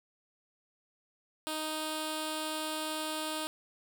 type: tone with notch filter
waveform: 5% pulse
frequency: 311.1 Hz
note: D#4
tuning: in tune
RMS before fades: -36 dBFS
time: 1.47-3.47 s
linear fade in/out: 0 ms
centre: 2000 Hz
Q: 1.2
effects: none